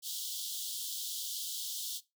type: high-pass noise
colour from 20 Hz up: pink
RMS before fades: -39 dBFS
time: 0.02-2.01 s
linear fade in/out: 50 ms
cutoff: 3100 Hz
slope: 96 dB/octave
effects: noise-tail reverb RT60 0.2 s tail -17 dB re dry